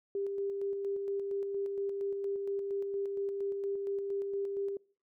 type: tone with tremolo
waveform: sine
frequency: 397.4 Hz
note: G4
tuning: 24 cents sharp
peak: -31 dBFS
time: 0.15-4.77 s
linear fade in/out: 2 ms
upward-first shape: square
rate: 4.3 Hz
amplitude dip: 30%
effects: noise-tail reverb RT60 0.5 s tail -26 dB re dry